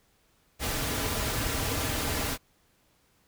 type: noise with comb filter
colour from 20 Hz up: pink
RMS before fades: -30 dBFS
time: 0.59-2.38 s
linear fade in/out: 50 ms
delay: 5.5 ms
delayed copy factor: -0.5
effects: pink hiss -67 dBFS RMS until 3.27 s